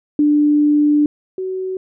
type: tone pair in turn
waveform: sine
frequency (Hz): 295.8 / 375.1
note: D4 / F#4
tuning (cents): +13 / +24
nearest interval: major third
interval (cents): 411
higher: second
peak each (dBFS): -10 / -20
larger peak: first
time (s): 0.19-1.06 / 1.38-1.77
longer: first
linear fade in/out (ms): 2
effects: none